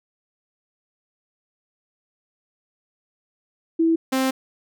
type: tone pair in turn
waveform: sine / sawtooth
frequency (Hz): 327.9 / 263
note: E4 / C4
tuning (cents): -9 / +9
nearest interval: major third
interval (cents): 382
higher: first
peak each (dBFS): -15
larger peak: neither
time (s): 3.79-3.96 / 4.12-4.31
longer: second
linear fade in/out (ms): 10
effects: none